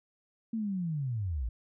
sine linear sweep, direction down, 230.3 to 51.91 Hz, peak -30 dBFS, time 0.53-1.49 s, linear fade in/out 5 ms, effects none

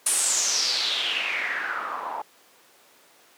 white noise with low-pass filter sweep, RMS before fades -26 dBFS, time 0.06-2.22 s, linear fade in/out 5 ms, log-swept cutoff 9900 to 840 Hz, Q 5.6, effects pink hiss -55 dBFS RMS until 3.37 s + high-pass 400 Hz 12 dB/octave

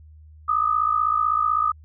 sine tone pair together, 1207.1 / 1263 Hz, D6 / D#6, +47 / +26 cents, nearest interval minor second, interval 79 cents, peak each -21 dBFS, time 0.48-1.72 s, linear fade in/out 10 ms, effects added 77 Hz sine -44 dBFS peak until 1.84 s

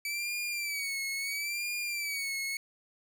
sawtooth tone with vibrato, 2295 Hz, D7, 40 cents flat, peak -29 dBFS, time 0.05-2.57 s, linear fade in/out 2 ms, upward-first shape sine, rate 0.74 Hz, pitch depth 90 cents each way, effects none

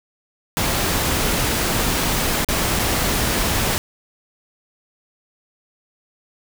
pink noise with dropouts, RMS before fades -20 dBFS, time 0.57-3.78 s, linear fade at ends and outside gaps 0 ms, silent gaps 2.446-2.487 / 2.79-2.794 s, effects none

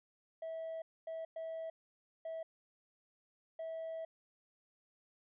triangle tone bursts at uneven times, 650 Hz, E5, 24 cents flat, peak -37 dBFS, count 5, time 0.42-0.82 / 1.07-1.25 / 1.36-1.7 / 2.25-2.43 / 3.59-4.05 s, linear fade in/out 5 ms, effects tanh soft clip ceiling -35 dBFS + resampled to 8000 Hz

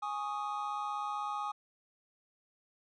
triangle chord, Ab suspended fourth, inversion none, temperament equal, 830.6 / 1108.7 / 1244.5 Hz, Ab5 / Db6 / Eb6, 0 / 0 / 0 cents, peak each -36 / -40 / -36 dBFS, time 0.02-1.52 s, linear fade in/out 10 ms, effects resampled to 22050 Hz

